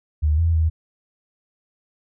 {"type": "tone with pitch steps", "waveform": "sine", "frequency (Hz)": [75.9, 83.1, 80.2], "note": ["D#2", "E2", "E2"], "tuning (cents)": [-42, 15, -47], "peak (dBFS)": -15, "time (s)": [0.22, 0.7], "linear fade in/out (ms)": 20, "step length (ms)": 160, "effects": []}